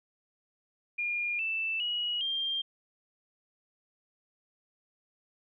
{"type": "tone with pitch steps", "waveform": "sine", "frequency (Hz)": [2417, 2651, 2908, 3189], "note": ["D7", "E7", "F#7", "G7"], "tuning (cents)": [49, 9, -31, 29], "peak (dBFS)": -29, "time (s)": [0.98, 2.62], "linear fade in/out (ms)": 10, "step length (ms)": 410, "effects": []}